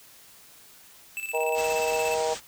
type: tone with tremolo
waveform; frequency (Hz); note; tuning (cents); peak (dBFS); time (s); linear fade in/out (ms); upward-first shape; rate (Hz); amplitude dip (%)
square; 2637; E7; 0; -30; 1.17-2.15; 0; square; 17; 65
type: harmonic tone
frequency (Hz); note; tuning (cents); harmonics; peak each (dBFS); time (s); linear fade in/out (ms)
158; D#3; +27; 3 / 4 / 5 / 6; -27 / -29 / -31 / -33; 1.33-2.35; 20
type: low-pass noise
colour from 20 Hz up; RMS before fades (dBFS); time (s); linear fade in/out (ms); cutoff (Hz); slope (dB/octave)
white; -37; 1.54-2.41; 50; 8600; 96
effects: white hiss -52 dBFS RMS until 2.47 s